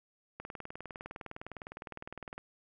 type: click train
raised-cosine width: 0.5 ms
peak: -27 dBFS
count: 40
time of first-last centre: 0.4-2.38 s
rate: 19.7 Hz
effects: none

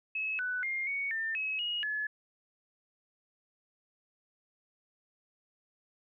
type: tone with pitch steps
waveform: sine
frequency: 2581 / 1492 / 2120 / 2230 / 1797 / 2565 / 2884 / 1711 Hz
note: E7 / F#6 / C7 / C#7 / A6 / E7 / F#7 / A6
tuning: -37 / +14 / +22 / +10 / +36 / -48 / -45 / -49 cents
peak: -31 dBFS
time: 0.15-2.07 s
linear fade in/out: 5 ms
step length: 240 ms
effects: none

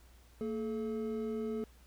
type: tone pair together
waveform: triangle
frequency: 227.8 / 430 Hz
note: A#3 / A4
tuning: -40 / -40 cents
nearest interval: major seventh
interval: 1100 cents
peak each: -35 / -35 dBFS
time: 0.41-1.64 s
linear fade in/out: 0 ms
effects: added 60 Hz sine -58 dBFS peak until 1.86 s + pink hiss -65 dBFS RMS until 1.86 s

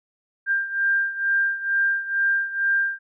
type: beating tone pair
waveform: sine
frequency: 1591 / 1593.2 Hz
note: G6 / G6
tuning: +25 / +28 cents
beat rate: 2.2 Hz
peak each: -21 / -25 dBFS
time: 0.46-2.99 s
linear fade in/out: 50 ms
effects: none

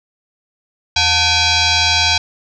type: tone with frequency modulation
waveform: sine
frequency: 720 Hz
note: F#5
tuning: 47 cents flat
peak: -11 dBFS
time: 0.96-2.18 s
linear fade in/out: 5 ms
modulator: 804 Hz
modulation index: 6.2
effects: none

